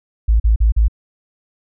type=tone bursts; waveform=sine; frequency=54.9 Hz; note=A1; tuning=3 cents flat; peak=-9 dBFS; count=4; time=0.28-0.883 s; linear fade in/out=10 ms; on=120 ms; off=41 ms; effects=none